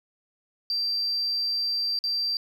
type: tone with dropouts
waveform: sine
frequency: 4699 Hz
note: D8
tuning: in tune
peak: -23 dBFS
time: 0.7-2.37 s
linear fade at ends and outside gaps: 1 ms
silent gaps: 1.989-2.039 s
effects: tanh soft clip ceiling -20 dBFS